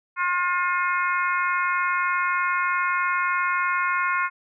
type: harmonic tone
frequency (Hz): 356.8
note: F4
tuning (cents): +37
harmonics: 3 / 4 / 5 / 6 / 7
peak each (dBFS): -24 / -25 / -32 / -29 / -34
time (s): 0.16-4.3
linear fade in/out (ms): 50
effects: none